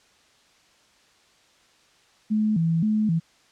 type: tone with vibrato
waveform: sine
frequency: 187.9 Hz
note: F#3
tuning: 27 cents sharp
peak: -19 dBFS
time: 2.3-3.2 s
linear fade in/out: 20 ms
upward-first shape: square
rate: 1.9 Hz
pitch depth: 230 cents each way
effects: white hiss -59 dBFS RMS until 3.51 s + low-pass 6000 Hz 12 dB/octave